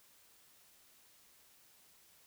silence, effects white hiss -65 dBFS RMS until 2.26 s

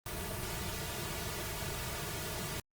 pink noise with comb filter, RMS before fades -39 dBFS, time 0.06-2.6 s, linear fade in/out 2 ms, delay 3.8 ms, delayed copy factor -0.95, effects Opus 32 kbps

